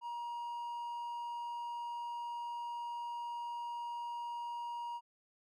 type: tone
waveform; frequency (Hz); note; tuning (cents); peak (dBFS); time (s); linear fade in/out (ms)
triangle; 949; A#5; +31; -37; 0.01-5.01; 50
effects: none